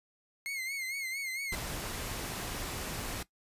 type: tone with vibrato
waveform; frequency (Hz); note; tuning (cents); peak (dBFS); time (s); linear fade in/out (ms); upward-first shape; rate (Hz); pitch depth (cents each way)
40% pulse; 2139; C7; +38; -34; 0.46-1.55; 0; sine; 4.4; 75
type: noise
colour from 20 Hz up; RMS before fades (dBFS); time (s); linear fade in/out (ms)
pink; -38; 1.52-3.23; 5
effects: noise-tail reverb RT60 0.1 s tail -17 dB re dry + resampled to 32000 Hz